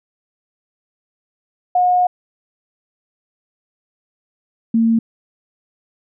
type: tone pair in turn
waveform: sine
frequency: 722 / 227.4 Hz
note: F#5 / A#3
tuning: -43 / -43 cents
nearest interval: octave + minor sixth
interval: 2000 cents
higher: first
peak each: -11 dBFS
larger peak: neither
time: 1.75-2.07 / 4.74-4.99 s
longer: first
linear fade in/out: 5 ms
effects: none